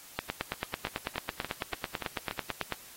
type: two click trains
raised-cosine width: 0.3 ms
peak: -15 / -18 dBFS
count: 24 / 6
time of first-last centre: 0.19-2.723 / 0.87-2.311 s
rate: 9.08 / 3.47 Hz
effects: white hiss -51 dBFS RMS until 2.96 s + AAC 48 kbps